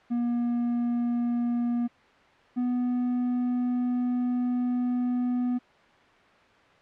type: tone pair in turn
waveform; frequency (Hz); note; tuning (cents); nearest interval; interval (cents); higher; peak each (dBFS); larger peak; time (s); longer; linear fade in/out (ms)
triangle; 239.1 / 246.8; A#3 / B3; +44 / -1; minor second; 55; second; -22; neither; 0.1-1.88 / 2.56-5.59; second; 20
effects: white hiss -56 dBFS RMS until 6.81 s + low-pass 2000 Hz 12 dB/octave